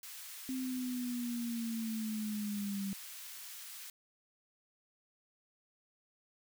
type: high-pass noise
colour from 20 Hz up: white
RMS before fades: -48 dBFS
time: 0.03-3.9 s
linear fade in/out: 2 ms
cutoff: 1400 Hz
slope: 12 dB/octave
type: linear sweep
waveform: sine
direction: down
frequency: 261.6 to 194.9 Hz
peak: -35 dBFS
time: 0.49-2.93 s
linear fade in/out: 0 ms
effects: none